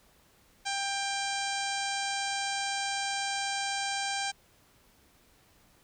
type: harmonic tone with a mistuned harmonic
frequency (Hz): 792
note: G5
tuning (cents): +18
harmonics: 1 / 2 / 3 / 4 / 5 / 6 / 7 / 8 / 9 / 10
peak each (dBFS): -34 / -37 / -39 / -40 / -41 / -42 / -42 / -43 / -44 / -44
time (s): 0.65-4.32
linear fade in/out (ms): 20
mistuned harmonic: 10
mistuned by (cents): +63
effects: pink hiss -63 dBFS RMS until 5.83 s